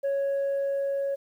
sine tone with level ramp, 554.4 Hz, C#5, in tune, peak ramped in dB -21 to -24 dBFS, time 0.03-1.16 s, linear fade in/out 20 ms, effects tanh soft clip ceiling -23 dBFS + 10-bit

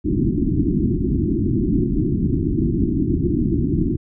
white low-pass noise, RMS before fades -19 dBFS, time 0.04-3.97 s, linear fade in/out 20 ms, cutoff 360 Hz, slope 96 dB/octave, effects none

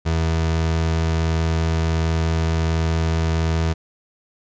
30% pulse tone, 81.4 Hz, E2, 21 cents flat, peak -15 dBFS, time 0.05-3.74 s, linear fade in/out 20 ms, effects resampled to 16000 Hz

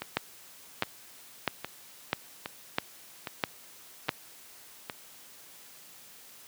two click trains, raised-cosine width 0.3 ms, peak -9 / -18 dBFS, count 7 / 7, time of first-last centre 0.17-4.092 / 0.02-4.898 s, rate 1.53 / 1.23 Hz, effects white hiss -52 dBFS RMS until 6.47 s + high-pass 100 Hz 12 dB/octave

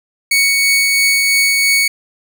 sawtooth tone with tremolo, 2227 Hz, C#7, 7 cents sharp, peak -6 dBFS, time 0.31-1.88 s, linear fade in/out 5 ms, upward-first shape triangle, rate 3 Hz, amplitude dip 25%, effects none

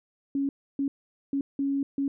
sine tone bursts at uneven times, 277.2 Hz, C#4, in tune, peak -24 dBFS, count 5, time 0.35-0.49 / 0.79-0.88 / 1.33-1.41 / 1.59-1.83 / 1.98-2.08 s, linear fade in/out 2 ms, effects none

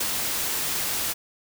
white noise with ADSR envelope, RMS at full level -25 dBFS, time 0-1.14 s, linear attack 8 ms, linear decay 31 ms, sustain -2 dB, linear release 23 ms, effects none

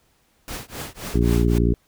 pink noise with tremolo, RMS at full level -30 dBFS, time 0.48-1.58 s, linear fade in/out 0 ms, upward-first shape triangle, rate 3.8 Hz, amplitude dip 100%
harmonic tone, 58.4 Hz, A#1, 4 cents sharp, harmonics 1 / 2 / 3 / 4 / 5 / 6 / 7, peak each -19 / -22 / -24 / -25 / -26 / -27 / -27 dBFS, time 1.14-1.74 s, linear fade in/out 5 ms
effects pink hiss -63 dBFS RMS until 1.87 s

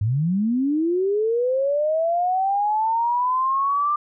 sine linear sweep, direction up, 96.9 to 1193 Hz, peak -18 dBFS, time 0.01-3.96 s, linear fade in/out 5 ms, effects none

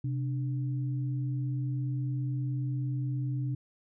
sine tone pair together, 129.79 / 295.1 Hz, C3 / D4, -14 / +8 cents, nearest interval octave + major second, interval 1422 cents, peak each -29 / -40 dBFS, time 0.04-3.55 s, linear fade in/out 5 ms, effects none

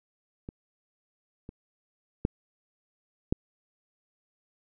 clicks, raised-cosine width 3 ms, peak -25 / -28 / -11 / -11 dBFS, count 4, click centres 0.489 / 1.491 / 2.251 / 3.325 s, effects none

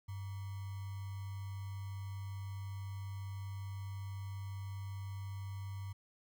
sine tone with sample-and-hold, 97.7 Hz, G2, 5 cents flat, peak -40 dBFS, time 0.08-5.93 s, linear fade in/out 10 ms, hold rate 1050 Hz, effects none

